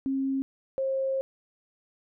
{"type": "tone pair in turn", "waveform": "sine", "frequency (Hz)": [269.3, 534.7], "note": ["C#4", "C5"], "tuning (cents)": [-50, 37], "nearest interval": "octave", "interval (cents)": 1187, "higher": "second", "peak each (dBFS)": -25, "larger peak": "neither", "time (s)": [[0.06, 0.42], [0.78, 1.21]], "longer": "second", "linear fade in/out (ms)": 0, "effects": []}